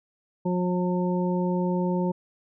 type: harmonic tone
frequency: 180 Hz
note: F#3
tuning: 47 cents flat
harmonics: 1 / 2 / 3 / 5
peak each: -24 / -29 / -32 / -33 dBFS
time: 0.45-2.12 s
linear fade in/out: 10 ms
effects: none